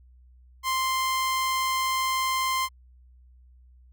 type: tone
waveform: sawtooth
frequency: 1046.5 Hz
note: C6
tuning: in tune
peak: -20 dBFS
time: 0.63-2.69 s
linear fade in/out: 50 ms
effects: added 62 Hz sine -51 dBFS peak until 3.92 s